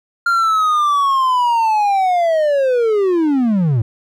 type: linear sweep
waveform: triangle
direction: down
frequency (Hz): 1400 to 103.83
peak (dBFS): -10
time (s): 0.26-3.82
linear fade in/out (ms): 5
effects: none